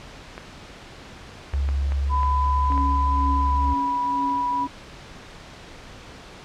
clicks, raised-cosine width 0.5 ms, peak -20 dBFS, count 7, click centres 0.379 / 1.537 / 1.689 / 1.921 / 2.232 / 2.721 / 2.778 s
sine tone, 69.3 Hz, C#2, in tune, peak -20 dBFS, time 1.53-3.74 s, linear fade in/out 10 ms
sine tone with pitch glide, 1002 to 980.8 Hz, B5 to B5, +25 to -12 cents, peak -21 dBFS, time 2.09-4.68 s, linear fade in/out 50 ms, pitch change -37 cents, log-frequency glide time 3.4-3.71 s
sine tone with tremolo, 277.2 Hz, C#4, in tune, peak -26 dBFS, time 2.7-4.67 s, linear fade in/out 2 ms, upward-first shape triangle, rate 2.1 Hz, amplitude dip 85%
effects pink hiss -42 dBFS RMS until 6.44 s + low-pass 5000 Hz 12 dB/octave

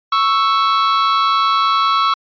45% pulse tone pair together, 1108.7 / 1318.5 Hz, C#6 / E6, 0 / 0 cents, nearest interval minor third, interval 300 cents, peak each -15 dBFS, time 0.12-2.14 s, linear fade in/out 5 ms, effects resampled to 11025 Hz

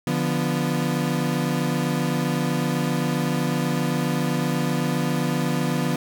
35% pulse chord, B diminished, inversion first, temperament equal, 146.83 / 174.61 / 246.9 Hz, D3 / F3 / B3, 0 / 0 / 0 cents, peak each -24 dBFS, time 0.07-5.96 s, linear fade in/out 2 ms, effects none

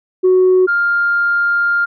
sine tone pair in turn, 370 / 1401.4 Hz, F#4 / F6, 0 / +6 cents, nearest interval octave + major seventh, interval 2306 cents, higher second, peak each -6 / -11 dBFS, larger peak first, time 0.23-0.67 / 0.67-1.86 s, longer second, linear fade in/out 20 ms, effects tanh soft clip ceiling -5 dBFS

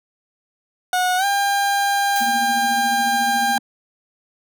30% pulse tone with pitch glide, 730 to 800.7 Hz, F#5 to G5, -24 to +37 cents, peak -14 dBFS, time 0.93-3.58 s, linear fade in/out 2 ms, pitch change +161 cents, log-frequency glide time 1.17-1.25 s
blue noise with exponential decay, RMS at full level -26 dBFS, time 2.16-2.51 s, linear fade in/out 0 ms, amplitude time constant 74 ms
sine tone with tremolo, 236.2 Hz, A#3, 23 cents sharp, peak -24 dBFS, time 2.2-3.59 s, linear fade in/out 20 ms, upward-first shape triangle, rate 14 Hz, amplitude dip 85%
effects none

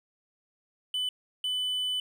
triangle tone bursts at uneven times, 3000 Hz, F#7, 23 cents sharp, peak -26 dBFS, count 2, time 0.94-1.09 / 1.44-2 s, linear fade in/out 2 ms, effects none

